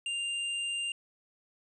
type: tone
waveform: square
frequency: 2794 Hz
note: F7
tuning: in tune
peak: -32 dBFS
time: 0.06-0.92 s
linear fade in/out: 2 ms
effects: resampled to 22050 Hz